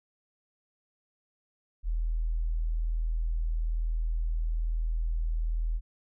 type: tone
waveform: sine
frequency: 40.56 Hz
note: E1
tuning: 27 cents flat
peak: -26 dBFS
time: 1.83-5.81 s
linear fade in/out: 50 ms
effects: none